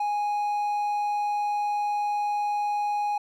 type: tone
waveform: triangle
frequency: 828 Hz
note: G#5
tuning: 5 cents flat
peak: -22 dBFS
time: 0-3.18 s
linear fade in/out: 5 ms
effects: none